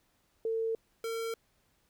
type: tone pair in turn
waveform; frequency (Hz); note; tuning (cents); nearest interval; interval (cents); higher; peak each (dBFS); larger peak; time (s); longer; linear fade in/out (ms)
sine / square; 450.1 / 455.1; A4 / A#4; +39 / -42; unison; 19; second; -29 / -34; first; 0.45-0.75 / 1.04-1.34; neither; 2
effects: pink hiss -72 dBFS RMS until 1.89 s